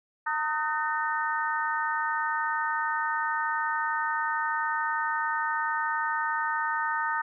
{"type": "harmonic tone with a mistuned harmonic", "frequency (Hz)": 303.8, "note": "D#4", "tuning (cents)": -41, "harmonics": [3, 4, 5, 6], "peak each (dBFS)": [-30, -31, -32, -33], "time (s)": [0.26, 7.22], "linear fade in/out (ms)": 10, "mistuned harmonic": 4, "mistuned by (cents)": 52, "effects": []}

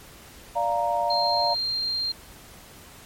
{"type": "chord", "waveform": "sine", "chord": "Bb major", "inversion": "first", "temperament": "equal", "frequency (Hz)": [587.3, 698.5, 932.3], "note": ["D5", "F5", "Bb5"], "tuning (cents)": [0, 0, 0], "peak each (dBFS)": [-28, -25, -25], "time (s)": [0.55, 1.55], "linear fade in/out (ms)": 20}
{"type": "tone", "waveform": "sine", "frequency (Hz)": 4186, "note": "C8", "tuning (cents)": 0, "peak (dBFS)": -24, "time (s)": [1.1, 2.12], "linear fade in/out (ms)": 5}
{"effects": ["pink hiss -47 dBFS RMS until 3.05 s", "MP3 64 kbps"]}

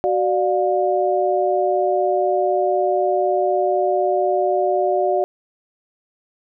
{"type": "tone cluster", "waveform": "sine", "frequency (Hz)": [373.6, 591, 711], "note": ["F#4", "D5", "F5"], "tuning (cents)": [17, 11, 31], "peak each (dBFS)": -20, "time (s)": [0.04, 5.24], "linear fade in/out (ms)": 0, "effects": []}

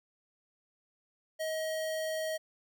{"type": "tone", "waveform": "square", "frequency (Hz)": 633, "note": "D#5", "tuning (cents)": 30, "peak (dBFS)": -33, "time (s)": [1.39, 2.38], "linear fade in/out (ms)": 20, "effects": []}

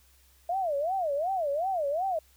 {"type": "tone with vibrato", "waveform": "sine", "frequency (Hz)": 659.3, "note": "E5", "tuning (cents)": 0, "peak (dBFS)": -26, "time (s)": [0.49, 2.19], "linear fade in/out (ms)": 5, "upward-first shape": "sine", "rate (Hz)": 2.7, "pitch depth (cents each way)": 290, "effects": ["added 65 Hz sine -61 dBFS peak until 2.36 s", "white hiss -63 dBFS RMS until 2.36 s"]}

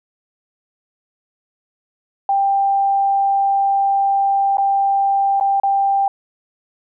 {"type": "tone with dropouts", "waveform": "sine", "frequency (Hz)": 790, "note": "G5", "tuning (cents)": 13, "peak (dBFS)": -13, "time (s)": [2.29, 6.08], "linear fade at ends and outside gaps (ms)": 2, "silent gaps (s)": [[4.571, 4.582], [5.399, 5.409], [5.6, 5.634]], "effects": []}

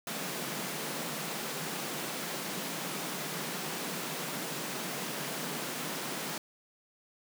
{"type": "high-pass noise", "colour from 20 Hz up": "pink", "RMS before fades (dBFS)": -37, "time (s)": [0.07, 6.38], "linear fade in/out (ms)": 2, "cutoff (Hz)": 140, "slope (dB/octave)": 96, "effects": []}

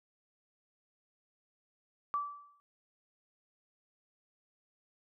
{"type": "tone with exponential decay", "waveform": "sine", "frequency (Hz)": 1159, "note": "D6", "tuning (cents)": -23, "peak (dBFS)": -28, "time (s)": [2.14, 2.6], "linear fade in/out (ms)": 0, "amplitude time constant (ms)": 99, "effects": []}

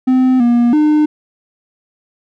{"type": "tone with pitch steps", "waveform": "triangle", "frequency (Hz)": [257.1, 238.7, 302.8], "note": ["C4", "A#3", "D#4"], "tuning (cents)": [-30, 41, -47], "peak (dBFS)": -6, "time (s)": [0.07, 1.06], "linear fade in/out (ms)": 10, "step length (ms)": 330, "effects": []}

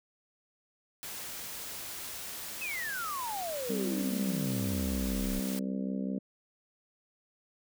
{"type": "noise", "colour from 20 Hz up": "white", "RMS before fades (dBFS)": -41, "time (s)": [1.03, 5.59], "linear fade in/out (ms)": 0}
{"type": "exponential sweep", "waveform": "sine", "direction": "down", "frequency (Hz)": [2643, 31.63], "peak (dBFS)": -34, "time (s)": [2.61, 5.4], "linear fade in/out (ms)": 10}
{"type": "harmonic tone", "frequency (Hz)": 65.1, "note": "C2", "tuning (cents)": -8, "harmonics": [3, 4, 5, 6, 7, 8, 9], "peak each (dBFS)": [-33, -36, -46, -50, -47, -47, -47], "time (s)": [3.69, 6.19], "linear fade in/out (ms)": 10}
{"effects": []}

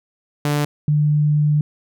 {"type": "tone pair in turn", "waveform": ["sawtooth", "sine"], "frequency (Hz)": [146.83, 149.22], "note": ["D3", "D3"], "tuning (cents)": [0, 28], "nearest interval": "unison", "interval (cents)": 28, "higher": "second", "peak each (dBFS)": -13, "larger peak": "neither", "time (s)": [[0.45, 0.65], [0.88, 1.61]], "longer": "second", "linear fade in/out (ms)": 2, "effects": []}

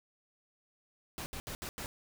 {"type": "noise bursts at uneven times", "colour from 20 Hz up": "pink", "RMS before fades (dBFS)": -41, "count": 5, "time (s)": [[1.18, 1.26], [1.33, 1.4], [1.47, 1.55], [1.62, 1.69], [1.78, 1.86]], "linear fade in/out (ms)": 0, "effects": []}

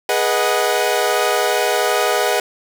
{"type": "chord", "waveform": "sawtooth", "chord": "G# minor seventh", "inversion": "none", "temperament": "equal with one note detuned", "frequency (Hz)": [415.3, 487.6, 622.3, 740], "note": ["G#4", "B4", "D#5", "F#5"], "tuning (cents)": [0, -22, 0, 0], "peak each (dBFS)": -17, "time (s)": [0.09, 2.4], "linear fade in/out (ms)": 2, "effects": []}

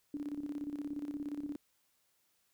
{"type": "tone with tremolo", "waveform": "sine", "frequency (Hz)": 290.9, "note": "D4", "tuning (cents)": -16, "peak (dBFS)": -35, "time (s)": [0.14, 1.56], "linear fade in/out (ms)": 2, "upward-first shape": "square", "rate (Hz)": 17, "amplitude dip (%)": 65, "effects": ["white hiss -75 dBFS RMS until 2.53 s"]}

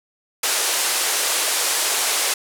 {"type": "band-pass noise", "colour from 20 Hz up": "white", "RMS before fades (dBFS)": -21, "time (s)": [0.43, 2.34], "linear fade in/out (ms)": 5, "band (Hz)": [380, 11000], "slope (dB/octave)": 24, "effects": []}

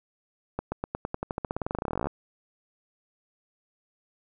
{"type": "accelerating click train", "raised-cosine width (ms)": 1, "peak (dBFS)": -15, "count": 30, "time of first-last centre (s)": [0.59, 2.07], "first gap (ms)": 130, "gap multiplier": 0.92, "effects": []}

